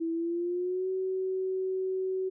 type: tone with pitch glide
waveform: sine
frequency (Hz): 329.6 to 376.4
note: E4 to F#4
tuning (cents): 0 to +30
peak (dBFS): -28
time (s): 0-2.3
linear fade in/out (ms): 20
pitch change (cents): +230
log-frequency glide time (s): 0.12-0.89
effects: none